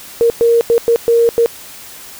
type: tone bursts at uneven times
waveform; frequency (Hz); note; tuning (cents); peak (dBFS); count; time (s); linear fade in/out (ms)
sine; 466.2; A#4; 0; -7; 6; 0.21-0.3 / 0.41-0.61 / 0.7-0.78 / 0.88-0.96 / 1.08-1.29 / 1.38-1.46; 0
effects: white hiss -34 dBFS RMS until 2.19 s